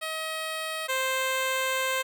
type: tone pair in turn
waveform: 10% pulse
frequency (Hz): 635 / 523.8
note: D#5 / C5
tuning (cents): +35 / +2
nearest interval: minor third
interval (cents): 333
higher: first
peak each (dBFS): -22 / -17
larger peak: second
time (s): 0.01-0.88 / 0.88-2.03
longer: second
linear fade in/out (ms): 20
effects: none